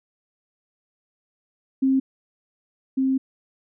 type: tone pair in turn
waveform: sine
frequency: 266.2 / 264.9 Hz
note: C4 / C4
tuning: +30 / +22 cents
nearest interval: unison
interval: 8 cents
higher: first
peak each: -16 / -18 dBFS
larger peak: first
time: 1.82-2 / 2.97-3.18 s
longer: second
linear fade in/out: 10 ms
effects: none